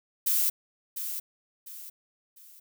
violet noise with echo, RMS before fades -25 dBFS, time 0.26-0.5 s, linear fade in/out 10 ms, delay 700 ms, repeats 3, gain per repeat -9 dB, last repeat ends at 2.6 s, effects none

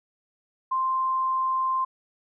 sine tone, 1046.5 Hz, C6, in tune, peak -22 dBFS, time 0.71-1.85 s, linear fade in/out 10 ms, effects none

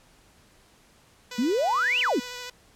5% pulse tone with vibrato, 493.9 Hz, B4, in tune, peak -24 dBFS, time 1.31-2.5 s, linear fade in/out 5 ms, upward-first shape triangle, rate 13 Hz, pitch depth 19 cents each way
sine exponential two-way sweep, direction up then down, 214.6 to 3116 to 214.6 Hz, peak -21 dBFS, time 1.38-2.2 s, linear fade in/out 10 ms, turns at 2 s
effects pink hiss -58 dBFS RMS until 2.75 s + low-pass 11000 Hz 12 dB/octave

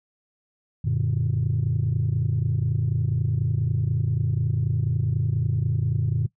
sine chord, Gb augmented, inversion none, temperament equal, 92.5 / 116.54 / 146.83 Hz, Gb2 / Bb2 / D3, 0 / 0 / 0 cents, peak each -26 / -23 / -24 dBFS, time 0.84-6.27 s, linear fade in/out 10 ms, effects noise-tail reverb RT60 0.1 s tail -19 dB re dry + tanh soft clip ceiling -15 dBFS

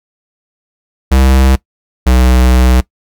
square tone pair in turn, 65.8 / 62.86 Hz, C2 / B1, +10 / +31 cents, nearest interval minor second, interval 79 cents, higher first, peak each -6 dBFS, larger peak neither, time 1.11-1.56 / 2.06-2.81 s, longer second, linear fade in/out 10 ms, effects noise-tail reverb RT60 0.1 s tail -20 dB re dry

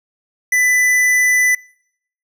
sine tone with tanh clipping, 1994 Hz, B6, 16 cents sharp, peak -13 dBFS, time 0.52-1.55 s, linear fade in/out 5 ms, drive 17 dB, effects noise-tail reverb RT60 0.7 s tail -25 dB re dry

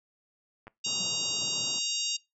clicks, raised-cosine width 0.5 ms, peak -31 dBFS, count 2, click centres 0.67 / 0.679 s
harmonic tone, 936 Hz, A#5, 7 cents sharp, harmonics 3 / 4 / 5 / 6 / 7 / 8, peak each -34 / -35 / -36 / -37 / -37 / -38 dBFS, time 0.84-2.17 s, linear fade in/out 10 ms
pink band-pass noise, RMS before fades -46 dBFS, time 0.86-1.79 s, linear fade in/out 5 ms, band 110 to 1300 Hz, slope 48 dB/octave
sine tone with exponential decay, 186.6 Hz, F#3, 15 cents sharp, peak -36 dBFS, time 1-1.14 s, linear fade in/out 5 ms, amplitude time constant 29 ms
effects noise-tail reverb RT60 0.2 s tail -21 dB re dry

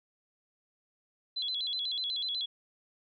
sine tone with vibrato, 3685 Hz, A#7, 21 cents flat, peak -31 dBFS, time 1.36-2.46 s, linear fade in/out 10 ms, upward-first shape square, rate 8.1 Hz, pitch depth 160 cents each way, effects none

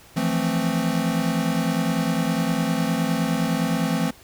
square chord, F major seventh, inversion third, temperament equal, 164.81 / 174.61 / 220 / 261.6 Hz, E3 / F3 / A3 / C4, 0 / 0 / 0 / 0 cents, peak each -27 dBFS, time 0.16-4.11 s, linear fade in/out 10 ms, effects pink hiss -49 dBFS RMS until 4.23 s

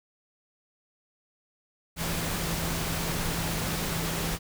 sine tone in noise, 165.6 Hz, E3, 8 cents sharp, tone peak -34 dBFS, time 1.96-4.39 s, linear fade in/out 50 ms, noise pink, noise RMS -31 dBFS, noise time 1.96-4.39 s, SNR -6 dB, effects none

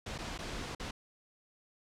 pink noise with dropouts, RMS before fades -40 dBFS, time 0.06-0.91 s, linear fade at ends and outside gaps 5 ms, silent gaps 0.18-0.186 / 0.379-0.388 / 0.75-0.797 s, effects low-pass 6000 Hz 12 dB/octave

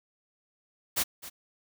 white noise with echo, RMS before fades -27 dBFS, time 0.96-1.04 s, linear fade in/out 20 ms, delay 260 ms, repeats 1, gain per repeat -15 dB, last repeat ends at 1.3 s, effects none

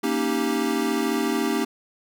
square chord, Eb dominant seventh, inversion second, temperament equal, 233.1 / 277.2 / 311.1 / 392 Hz, Bb3 / Db4 / Eb4 / G4, 0 / 0 / 0 / 0 cents, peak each -28 dBFS, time 0.03-1.65 s, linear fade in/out 10 ms, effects none

